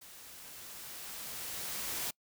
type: noise with level ramp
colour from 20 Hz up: white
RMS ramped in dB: -53 to -36 dBFS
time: 0.01-2.11 s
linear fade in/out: 10 ms
effects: noise-tail reverb RT60 0.1 s tail -26 dB re dry